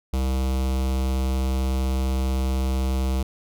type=tone with notch filter; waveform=square; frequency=65.41 Hz; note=C2; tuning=in tune; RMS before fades=-23 dBFS; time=0.13-3.23 s; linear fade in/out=5 ms; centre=1700 Hz; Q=1.6; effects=none